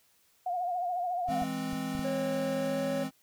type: tone with vibrato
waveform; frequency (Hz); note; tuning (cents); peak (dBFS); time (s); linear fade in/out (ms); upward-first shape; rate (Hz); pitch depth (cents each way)
sine; 714; F5; +38; -29; 0.46-1.44; 5; triangle; 14; 74
type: chord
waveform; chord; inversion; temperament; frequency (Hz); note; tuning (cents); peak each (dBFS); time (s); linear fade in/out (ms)
square; E augmented; none; equal; 164.81 / 207.7 / 261.6; E3 / G#3 / B#3; 0 / 0 / 0; -40 / -39 / -35; 1.27-3.11; 50
type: clicks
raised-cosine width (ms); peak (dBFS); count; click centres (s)
5; -30; 5; 1.288 / 1.421 / 1.731 / 1.951 / 1.993
type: tone with pitch glide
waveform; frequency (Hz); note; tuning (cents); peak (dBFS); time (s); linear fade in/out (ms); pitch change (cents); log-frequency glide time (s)
triangle; 545 to 556.1; C#5 to C#5; -29 to +5; -29; 2.04-3.04; 10; +34; 2.56-2.85
effects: white hiss -67 dBFS RMS until 3.22 s